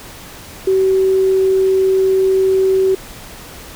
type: tone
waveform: sine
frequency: 381 Hz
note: G4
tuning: 49 cents flat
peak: -10 dBFS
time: 0.67-2.95 s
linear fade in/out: 5 ms
effects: pink hiss -35 dBFS RMS until 3.75 s